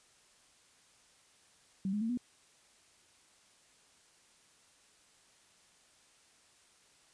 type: tone with pitch steps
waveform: sine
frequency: 192.3 / 208.5 / 226.1 / 245.1 Hz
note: G3 / G#3 / A3 / B3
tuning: -33 / +7 / +47 / -13 cents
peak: -31 dBFS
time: 1.85-2.174 s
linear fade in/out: 2 ms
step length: 81 ms
effects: white hiss -65 dBFS RMS until 7.13 s + resampled to 22050 Hz